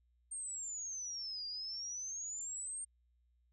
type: exponential two-way sweep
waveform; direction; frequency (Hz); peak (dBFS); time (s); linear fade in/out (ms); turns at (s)
sine; down then up; 8760 to 4765 to 8760; -40; 0.31-2.85; 10; 1.46
effects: added 60 Hz sine -70 dBFS peak until 3.52 s